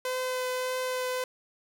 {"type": "tone with vibrato", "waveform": "sawtooth", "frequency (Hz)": 509, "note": "C5", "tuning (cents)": -48, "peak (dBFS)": -25, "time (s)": [0.05, 1.24], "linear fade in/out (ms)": 2, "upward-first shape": "triangle", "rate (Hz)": 1.7, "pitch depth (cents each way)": 11, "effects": []}